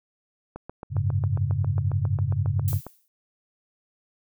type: click train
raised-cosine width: 1 ms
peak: -22 dBFS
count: 18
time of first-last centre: 0.56-2.867 s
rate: 7.37 Hz
type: chord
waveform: sine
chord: F# suspended second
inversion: none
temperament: equal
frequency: 92.5 / 103.83 / 138.59 Hz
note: F#2 / G#2 / C#3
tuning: 0 / 0 / 0 cents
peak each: -26 / -25 / -27 dBFS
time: 0.9-2.81 s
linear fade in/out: 50 ms
type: noise with exponential decay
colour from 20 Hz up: violet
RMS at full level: -32 dBFS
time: 2.68-3.08 s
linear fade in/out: 0 ms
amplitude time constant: 86 ms
effects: none